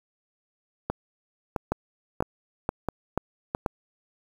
two click trains, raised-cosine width 1 ms, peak -12 / -10 dBFS, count 5 / 5, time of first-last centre 0.9-3.549 / 1.72-3.662 s, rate 1.51 / 2.06 Hz, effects 7-bit

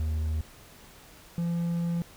triangle tone pair in turn, 78.1 / 170.44 Hz, D#2 / F3, +7 / -42 cents, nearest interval octave + major second, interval 1351 cents, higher second, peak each -24 dBFS, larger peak neither, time 0-0.41 / 1.38-2.02 s, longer second, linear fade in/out 0 ms, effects pink hiss -52 dBFS RMS until 2.16 s

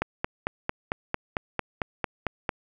click train, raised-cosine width 0.5 ms, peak -10 dBFS, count 12, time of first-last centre 0.02-2.492 s, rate 4.45 Hz, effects none

